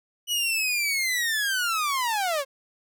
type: linear sweep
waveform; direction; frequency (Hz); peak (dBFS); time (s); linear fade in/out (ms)
sawtooth; down; 2960 to 524; -20; 0.27-2.45; 50
effects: none